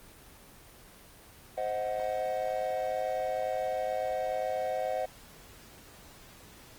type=chord; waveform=triangle; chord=C diminished; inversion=none; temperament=equal with one note detuned; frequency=523.3 / 630.6 / 740 Hz; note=C5 / Eb5 / Gb5; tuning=0 / +23 / 0 cents; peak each=-32 dBFS; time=1.57-5.06 s; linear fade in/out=10 ms; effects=pink hiss -53 dBFS RMS until 6.78 s + Opus 24 kbps